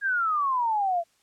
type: exponential sweep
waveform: sine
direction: down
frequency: 1647 to 663 Hz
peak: -22 dBFS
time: 0.01-1.04 s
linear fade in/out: 50 ms
effects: white hiss -66 dBFS RMS until 1.22 s + low-pass 9000 Hz 12 dB/octave